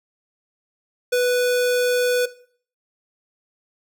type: tone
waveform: square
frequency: 493.9 Hz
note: B4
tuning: in tune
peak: -17 dBFS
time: 1.12-2.26 s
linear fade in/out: 10 ms
effects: noise-tail reverb RT60 0.5 s tail -17 dB re dry